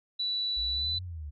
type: tone with pitch glide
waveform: sine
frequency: 3951 to 3990 Hz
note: B7 to B7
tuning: 0 to +17 cents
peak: -28 dBFS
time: 0.19-0.99 s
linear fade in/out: 10 ms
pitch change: +17 cents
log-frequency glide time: 0.72-0.85 s
type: exponential two-way sweep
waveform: sine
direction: up then down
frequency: 55.3 to 92.5 to 70.5 Hz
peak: -36 dBFS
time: 0.56-1.31 s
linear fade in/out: 20 ms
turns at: 1.03 s
effects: none